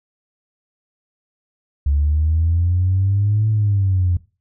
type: exponential two-way sweep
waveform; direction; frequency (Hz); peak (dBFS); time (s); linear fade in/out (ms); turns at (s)
sine; up then down; 70 to 109.4 to 87; -13; 1.86-4.17; 5; 3.49
effects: noise-tail reverb RT60 0.3 s tail -19 dB re dry + tanh soft clip ceiling -9 dBFS